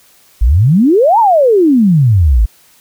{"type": "exponential two-way sweep", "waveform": "sine", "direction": "up then down", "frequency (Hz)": [49, 958, 49], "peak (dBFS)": -5, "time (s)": [0.41, 2.46], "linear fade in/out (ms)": 10, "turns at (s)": 1.19, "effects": ["white hiss -47 dBFS RMS until 2.8 s"]}